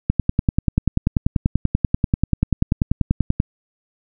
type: click train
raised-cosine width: 5 ms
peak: -3 dBFS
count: 35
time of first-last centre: 0.1-3.401 s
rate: 10.3 Hz
effects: none